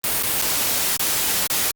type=noise with dropouts; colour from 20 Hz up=white; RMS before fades=-21 dBFS; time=0.04-1.71 s; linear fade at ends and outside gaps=0 ms; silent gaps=0.226-0.234 / 0.415-0.422 / 0.967-0.996 / 1.469-1.501 s; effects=Opus 32 kbps